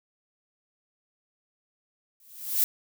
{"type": "noise with exponential growth", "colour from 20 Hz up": "violet", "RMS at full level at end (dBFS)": -20, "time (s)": [2.2, 2.64], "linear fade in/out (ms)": 1, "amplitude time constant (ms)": 95, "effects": []}